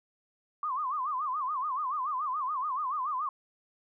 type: tone with vibrato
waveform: sine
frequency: 1117 Hz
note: C#6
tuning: 13 cents sharp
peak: -29 dBFS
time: 0.63-3.29 s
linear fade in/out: 2 ms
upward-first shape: sine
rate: 7 Hz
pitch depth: 190 cents each way
effects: none